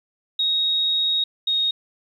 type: tone pair in turn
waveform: sine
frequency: 3765 / 3735 Hz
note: A#7 / A#7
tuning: +16 / +3 cents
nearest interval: unison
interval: 13 cents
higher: first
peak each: -18 dBFS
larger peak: neither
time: 0.39-1.24 / 1.47-1.71 s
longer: first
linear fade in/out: 5 ms
effects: 9-bit